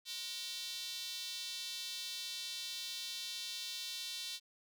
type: tone with high-pass filter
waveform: square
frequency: 207.7 Hz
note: G#3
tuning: in tune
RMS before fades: -43 dBFS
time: 0.05-4.4 s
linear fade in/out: 50 ms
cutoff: 3800 Hz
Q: 3.2
effects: none